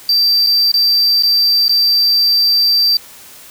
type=tone with dropouts; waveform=triangle; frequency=4681 Hz; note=D8; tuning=7 cents flat; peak=-8 dBFS; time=0.09-2.97 s; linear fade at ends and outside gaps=2 ms; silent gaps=0.465-0.469 / 0.717-0.74 / 1.225-1.233 / 1.682-1.693 s; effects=white hiss -38 dBFS RMS until 3.5 s